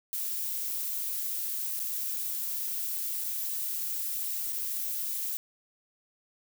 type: noise with dropouts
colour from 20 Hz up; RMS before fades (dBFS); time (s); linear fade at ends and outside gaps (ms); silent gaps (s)
violet; -33; 0.13-5.37; 0; 1.793-1.8 / 3.239-3.244 / 4.524-4.53
effects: none